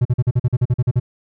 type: tone bursts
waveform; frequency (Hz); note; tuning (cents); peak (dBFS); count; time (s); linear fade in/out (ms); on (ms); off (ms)
triangle; 123; B2; -7; -10; 12; 0.01-0.999; 10; 43; 43
effects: none